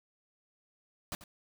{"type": "noise with echo", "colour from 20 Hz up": "pink", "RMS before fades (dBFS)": -38, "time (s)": [1.12, 1.15], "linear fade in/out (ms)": 0, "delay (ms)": 89, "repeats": 1, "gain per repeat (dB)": -14, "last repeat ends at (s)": 1.239, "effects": []}